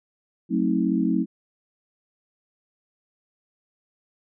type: chord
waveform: sine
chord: F# diminished seventh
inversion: none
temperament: just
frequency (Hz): 185 / 222 / 266.4 / 319.7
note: F#3 / A3 / C4 / Eb4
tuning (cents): 0 / +16 / +31 / +47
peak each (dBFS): -25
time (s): 0.49-1.26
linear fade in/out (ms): 50
effects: none